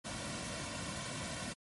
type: noise with comb filter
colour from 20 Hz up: pink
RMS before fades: -41 dBFS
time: 0.04-1.54 s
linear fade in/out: 20 ms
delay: 2.4 ms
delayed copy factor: -0.65
effects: high-pass 60 Hz 12 dB/octave + MP3 48 kbps